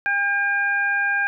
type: harmonic tone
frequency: 804 Hz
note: G5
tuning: 44 cents sharp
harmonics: 1 / 2 / 3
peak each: -28 / -19 / -29 dBFS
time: 0.06-1.27 s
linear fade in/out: 0 ms
effects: none